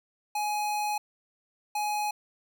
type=tone pair in turn; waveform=square; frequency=838 / 838 Hz; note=G#5 / G#5; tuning=+15 / +15 cents; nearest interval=unison; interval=0 cents; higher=neither; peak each=-28 dBFS; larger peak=neither; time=0.35-0.98 / 1.75-2.11 s; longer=first; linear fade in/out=5 ms; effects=none